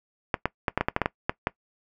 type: clicks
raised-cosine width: 0.5 ms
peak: -7 dBFS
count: 11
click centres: 0.342 / 0.456 / 0.682 / 0.776 / 0.81 / 0.885 / 0.964 / 1.017 / 1.059 / 1.295 / 1.471 s
effects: noise-tail reverb RT60 0.1 s tail -21 dB re dry